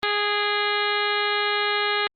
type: harmonic tone with a mistuned harmonic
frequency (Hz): 413.9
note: G#4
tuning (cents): -6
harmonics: 1 / 2 / 3 / 4 / 5 / 6 / 7 / 8 / 9 / 10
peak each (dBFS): -28 / -30 / -28 / -28 / -29 / -34 / -32 / -33 / -32 / -34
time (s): 0.03-2.07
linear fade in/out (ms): 0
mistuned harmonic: 6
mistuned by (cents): -56
effects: Opus 24 kbps